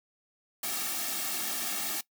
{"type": "noise with comb filter", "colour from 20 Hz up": "white", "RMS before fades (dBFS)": -33, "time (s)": [0.63, 2.01], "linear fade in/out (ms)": 5, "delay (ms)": 2, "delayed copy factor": -1, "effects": ["noise-tail reverb RT60 0.1 s tail -20 dB re dry", "high-pass 200 Hz 12 dB/octave"]}